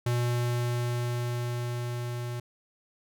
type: tone with level ramp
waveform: square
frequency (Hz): 120.9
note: B2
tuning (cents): -36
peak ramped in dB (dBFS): -25 to -33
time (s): 0.06-2.4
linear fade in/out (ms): 5
effects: none